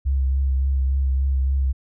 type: tone with vibrato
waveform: sine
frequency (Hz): 67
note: C2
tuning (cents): +42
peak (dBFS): -17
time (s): 0.05-1.73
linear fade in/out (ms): 20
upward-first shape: triangle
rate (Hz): 3.5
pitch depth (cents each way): 34
effects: none